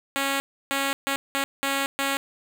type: tone bursts at uneven times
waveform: 5% pulse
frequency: 275.2 Hz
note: C#4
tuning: 12 cents flat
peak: -12 dBFS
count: 6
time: 0.16-0.4 / 0.71-0.93 / 1.07-1.16 / 1.35-1.44 / 1.63-1.86 / 1.99-2.17 s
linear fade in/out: 0 ms
effects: none